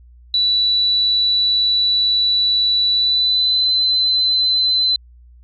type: tone with pitch glide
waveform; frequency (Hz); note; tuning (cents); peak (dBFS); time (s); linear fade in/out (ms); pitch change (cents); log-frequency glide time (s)
sine; 3951 to 4046; B7 to B7; 0 to +41; -13; 0.34-4.96; 2; +41; 2.93-3.7
effects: added 60 Hz sine -42 dBFS peak until 5.43 s